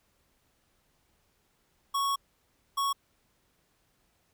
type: tone bursts at uneven times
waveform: square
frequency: 1108.7 Hz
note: C#6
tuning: in tune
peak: -27 dBFS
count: 2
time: 1.94-2.16 / 2.77-2.93 s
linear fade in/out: 10 ms
effects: pink hiss -71 dBFS RMS until 4.33 s